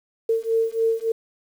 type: beating tone pair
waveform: sine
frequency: 450.6 / 454.1 Hz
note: A4 / A#4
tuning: +41 / -45 cents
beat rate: 3.5 Hz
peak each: -22 dBFS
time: 0.29-1.12 s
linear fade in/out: 5 ms
effects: 8-bit